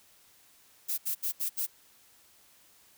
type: noise bursts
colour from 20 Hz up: violet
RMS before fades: -31 dBFS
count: 5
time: 0.88-1.668 s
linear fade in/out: 20 ms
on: 100 ms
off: 72 ms
effects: white hiss -61 dBFS RMS until 2.97 s